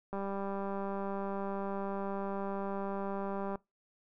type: click train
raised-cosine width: 1 ms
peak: -25 dBFS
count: 676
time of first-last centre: 0.13-3.556 s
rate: 197 Hz
effects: noise-tail reverb RT60 0.2 s tail -22 dB re dry